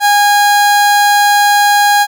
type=tone; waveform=30% pulse; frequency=820 Hz; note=G#5; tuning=22 cents flat; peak=-4 dBFS; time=0-2.07 s; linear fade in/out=50 ms; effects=none